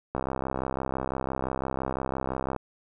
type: click train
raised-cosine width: 1 ms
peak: -15 dBFS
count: 160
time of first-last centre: 0.15-2.563 s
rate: 65.9 Hz
effects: none

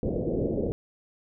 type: low-pass noise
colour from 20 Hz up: white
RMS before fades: -28 dBFS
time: 0.03-0.72 s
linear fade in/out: 0 ms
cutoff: 550 Hz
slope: 48 dB/octave
effects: none

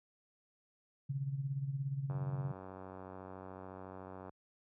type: tone with tremolo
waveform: sine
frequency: 137.5 Hz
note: C#3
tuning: 14 cents flat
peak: -32 dBFS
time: 1.09-2.52 s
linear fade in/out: 10 ms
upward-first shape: sine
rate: 17 Hz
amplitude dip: 65%
type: click train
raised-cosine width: 1 ms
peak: -34 dBFS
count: 207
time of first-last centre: 2.1-4.294 s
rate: 93.9 Hz
effects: high-pass 60 Hz 12 dB/octave

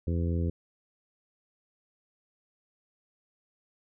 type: harmonic tone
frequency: 84.7 Hz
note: E2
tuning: 48 cents sharp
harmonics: 1 / 2 / 3 / 4 / 5 / 6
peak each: -27 / -33 / -37 / -39 / -41 / -43 dBFS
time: 0.07-0.5 s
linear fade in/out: 5 ms
effects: none

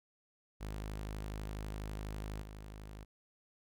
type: tone with level steps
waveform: sawtooth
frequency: 52.1 Hz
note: G#1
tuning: 6 cents sharp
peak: -36 / -43 dBFS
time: 0.6-3.05 s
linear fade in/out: 20 ms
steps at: 2.41 s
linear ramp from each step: 20 ms
effects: none

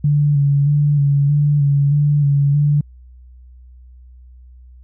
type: tone with vibrato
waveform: sine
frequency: 143.9 Hz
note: D3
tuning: 35 cents flat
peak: -11 dBFS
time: 0.04-2.81 s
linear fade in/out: 5 ms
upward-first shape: square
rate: 1.6 Hz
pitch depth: 29 cents each way
effects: added 62 Hz sine -39 dBFS peak until 4.83 s

